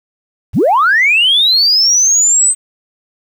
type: linear sweep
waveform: sine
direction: up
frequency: 41.55 to 8280 Hz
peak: -6 dBFS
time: 0.53-2.55 s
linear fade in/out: 50 ms
effects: tanh soft clip ceiling -3 dBFS + 7-bit